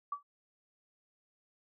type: tone with exponential decay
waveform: sine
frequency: 1149 Hz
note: D6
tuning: 38 cents flat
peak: -30 dBFS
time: 0.12-0.23 s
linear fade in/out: 5 ms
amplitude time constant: 23 ms
effects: none